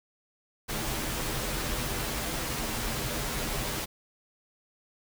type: noise with comb filter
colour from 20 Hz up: pink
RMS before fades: -32 dBFS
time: 0.68-3.86 s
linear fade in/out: 20 ms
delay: 11 ms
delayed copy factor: -0.6
effects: none